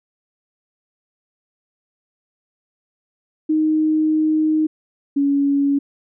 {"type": "tone pair in turn", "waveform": "sine", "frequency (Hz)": [311.1, 281.2], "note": ["D#4", "C#4"], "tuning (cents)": [0, 25], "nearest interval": "major second", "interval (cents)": 175, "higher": "first", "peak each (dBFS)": -14, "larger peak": "neither", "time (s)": [[3.49, 4.67], [5.16, 5.79]], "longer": "first", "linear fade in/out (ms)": 10, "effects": []}